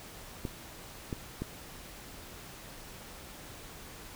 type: clicks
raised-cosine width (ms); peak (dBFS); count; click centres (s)
3; -21; 3; 0.452 / 1.128 / 1.42
effects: pink hiss -48 dBFS RMS until 4.15 s